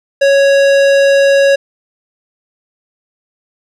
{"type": "tone with tanh clipping", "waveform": "sine", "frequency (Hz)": 554.4, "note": "C#5", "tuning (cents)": 0, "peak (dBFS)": -8, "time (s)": [0.21, 1.56], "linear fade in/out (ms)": 10, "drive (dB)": 18, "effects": []}